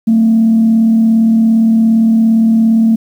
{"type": "tone with frequency modulation", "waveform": "sine", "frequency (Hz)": 224.6, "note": "A3", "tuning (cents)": 36, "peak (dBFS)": -5, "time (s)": [0.07, 2.96], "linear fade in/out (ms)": 10, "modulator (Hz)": 37.4, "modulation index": 0.22, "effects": ["tanh soft clip ceiling -2 dBFS", "7-bit"]}